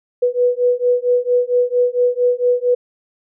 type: beating tone pair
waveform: sine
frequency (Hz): 489.5 / 493.9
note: B4 / B4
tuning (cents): -15 / 0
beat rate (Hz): 4.4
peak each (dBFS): -16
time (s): 0.22-2.75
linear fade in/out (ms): 10
effects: none